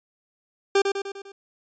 40% pulse tone with echo, 395.6 Hz, G4, 16 cents sharp, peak -15 dBFS, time 0.75-0.82 s, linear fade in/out 5 ms, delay 100 ms, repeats 5, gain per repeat -5 dB, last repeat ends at 1.32 s, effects resampled to 16000 Hz

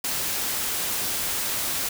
white noise, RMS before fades -27 dBFS, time 0.04-1.89 s, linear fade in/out 5 ms, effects none

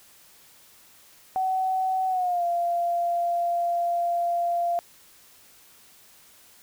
sine tone with pitch glide, 754 to 691.4 Hz, F#5 to F5, +32 to -18 cents, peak -22 dBFS, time 1.36-4.79 s, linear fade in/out 0 ms, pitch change -150 cents, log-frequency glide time 2.08-2.44 s, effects white hiss -54 dBFS RMS until 6.62 s

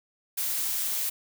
blue noise, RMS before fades -29 dBFS, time 0.37-1.1 s, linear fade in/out 10 ms, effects none

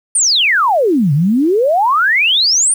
sine exponential two-way sweep, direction down then up, 9550 to 135.1 to 9550 Hz, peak -9 dBFS, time 0.15-2.74 s, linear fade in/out 5 ms, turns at 1.13 s, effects 7-bit

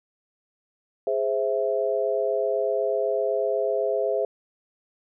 sine chord, Ab augmented, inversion none, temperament equal, 415.3 / 523.3 / 659.3 Hz, Ab4 / C5 / E5, 0 / 0 / 0 cents, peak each -26 dBFS, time 1.07-4.25 s, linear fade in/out 2 ms, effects none

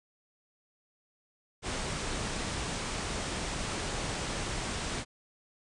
pink low-pass noise, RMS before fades -35 dBFS, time 1.62-5.05 s, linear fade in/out 50 ms, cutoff 9400 Hz, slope 96 dB/octave, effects none

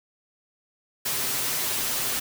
white noise with comb filter, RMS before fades -27 dBFS, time 1.05-2.2 s, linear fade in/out 10 ms, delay 7.8 ms, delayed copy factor +0.7, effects none

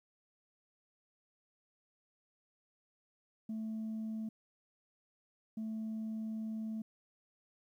sine tone bursts at uneven times, 220 Hz, A3, in tune, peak -35 dBFS, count 2, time 3.49-4.29 / 5.57-6.82 s, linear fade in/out 5 ms, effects tanh soft clip ceiling -35 dBFS + 12-bit

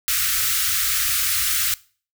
white band-stop noise, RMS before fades -21 dBFS, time 0.08-1.74 s, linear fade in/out 0 ms, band 110 to 1200 Hz, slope 96 dB/octave, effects noise-tail reverb RT60 0.4 s tail -21 dB re dry

